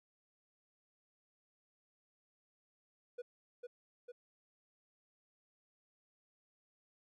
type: tone with echo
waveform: triangle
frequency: 487.7 Hz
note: B4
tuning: 22 cents flat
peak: -39 dBFS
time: 3.18-3.22 s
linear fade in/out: 10 ms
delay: 450 ms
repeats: 2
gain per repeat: -3 dB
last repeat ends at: 4.12 s
effects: none